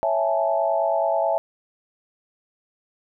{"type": "chord", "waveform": "sine", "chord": "A major seventh", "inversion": "first", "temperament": "equal", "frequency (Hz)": [554.4, 659.3, 830.6, 880], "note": ["C#5", "E5", "G#5", "A5"], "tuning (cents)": [0, 0, 0, 0], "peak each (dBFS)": [-26, -21, -27, -27], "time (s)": [0.03, 1.38], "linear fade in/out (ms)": 0, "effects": []}